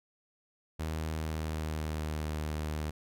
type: tone with pitch glide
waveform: sawtooth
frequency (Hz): 79 to 76.66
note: D#2 to D#2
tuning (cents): +27 to -25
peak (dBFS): -29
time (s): 0.79-2.91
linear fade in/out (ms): 10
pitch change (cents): -52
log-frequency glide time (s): 1.13-2.34
effects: none